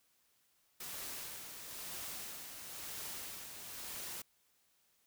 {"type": "noise with tremolo", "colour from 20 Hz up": "white", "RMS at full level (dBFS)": -44, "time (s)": [0.8, 4.22], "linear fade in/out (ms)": 5, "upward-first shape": "sine", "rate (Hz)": 1, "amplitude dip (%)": 45, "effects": ["white hiss -74 dBFS RMS until 5.06 s"]}